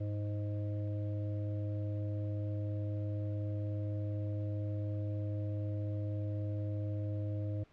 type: harmonic tone with a mistuned harmonic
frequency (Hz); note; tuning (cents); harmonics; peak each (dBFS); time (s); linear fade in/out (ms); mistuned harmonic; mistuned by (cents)
104.1; G#2; +5; 1 / 3 / 5 / 6; -34 / -44 / -48 / -50; 0-7.64; 10; 1; -23
effects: pink hiss -65 dBFS RMS until 7.72 s + low-pass 3000 Hz 12 dB/octave